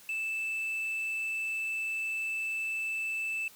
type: tone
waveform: sine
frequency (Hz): 2637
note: E7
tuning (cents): 0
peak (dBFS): -28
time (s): 0.09-3.48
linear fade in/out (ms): 2
effects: tanh soft clip ceiling -30 dBFS + white hiss -55 dBFS RMS until 3.55 s